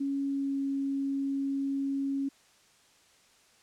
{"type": "tone with pitch glide", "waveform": "sine", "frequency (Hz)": [277.2, 275.1], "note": ["C#4", "C#4"], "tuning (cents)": [0, -13], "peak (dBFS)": -28, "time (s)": [0, 2.29], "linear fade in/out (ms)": 10, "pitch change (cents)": -13, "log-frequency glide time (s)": [0.27, 0.57], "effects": ["white hiss -62 dBFS RMS until 3.62 s", "low-pass 8000 Hz 12 dB/octave"]}